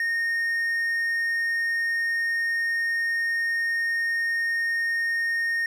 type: tone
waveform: triangle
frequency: 1845 Hz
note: A#6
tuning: 18 cents flat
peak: -21 dBFS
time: 0-5.66 s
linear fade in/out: 2 ms
effects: none